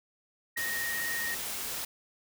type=tone with vibrato; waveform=sine; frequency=1864.7 Hz; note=A#6; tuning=in tune; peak=-32 dBFS; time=0.56-1.35 s; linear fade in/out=10 ms; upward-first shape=triangle; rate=18 Hz; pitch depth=24 cents each way
type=noise; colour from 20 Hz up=white; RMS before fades=-36 dBFS; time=0.57-1.85 s; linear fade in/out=5 ms
effects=none